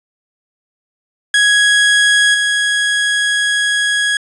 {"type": "tone with level steps", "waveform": "30% pulse", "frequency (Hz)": 1662, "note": "G#6", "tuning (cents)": 1, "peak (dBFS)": [-6, -10], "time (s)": [1.34, 4.17], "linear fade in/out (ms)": 2, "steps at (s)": 2.34, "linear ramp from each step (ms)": 5, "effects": ["resampled to 24000 Hz", "8-bit"]}